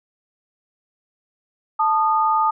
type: tone pair together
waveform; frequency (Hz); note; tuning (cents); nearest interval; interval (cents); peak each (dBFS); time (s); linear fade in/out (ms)
sine; 879.9 / 1228; A5 / D#6; 0 / -23; tritone; 577; -18; 1.79-2.51; 10
effects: none